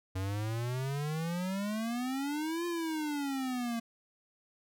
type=exponential two-way sweep; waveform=square; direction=up then down; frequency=92.5 to 349.2 to 228.1 Hz; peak=-33 dBFS; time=0.15-3.8 s; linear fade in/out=10 ms; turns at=2.66 s; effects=none